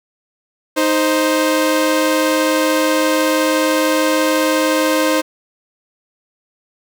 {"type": "tone pair together", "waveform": "sawtooth", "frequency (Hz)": [311.2, 523.3], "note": ["D#4", "C5"], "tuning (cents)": [0, 0], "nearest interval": "major sixth", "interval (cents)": 900, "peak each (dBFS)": -12, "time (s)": [0.76, 5.22], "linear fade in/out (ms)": 20, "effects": []}